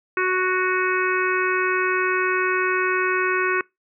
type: harmonic tone with a mistuned harmonic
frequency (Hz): 370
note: F#4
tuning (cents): 0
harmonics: 1 / 3 / 4 / 5 / 6 / 7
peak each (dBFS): -23 / -25 / -24 / -28 / -31 / -29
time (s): 0.17-3.61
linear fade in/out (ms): 2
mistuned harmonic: 7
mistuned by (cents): -23
effects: noise-tail reverb RT60 0.2 s tail -25 dB re dry